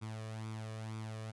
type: tone with flanger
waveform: sawtooth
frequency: 110 Hz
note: A2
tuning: in tune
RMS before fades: -43 dBFS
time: 0.01-1.32 s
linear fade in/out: 20 ms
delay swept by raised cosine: 0.84 to 1.74 ms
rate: 2.1 Hz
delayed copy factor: +0.6
effects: resampled to 24000 Hz